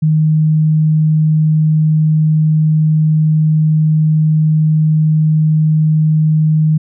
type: tone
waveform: sine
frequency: 155.56 Hz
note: D#3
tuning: in tune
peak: -8 dBFS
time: 0.02-6.78 s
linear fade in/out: 10 ms
effects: none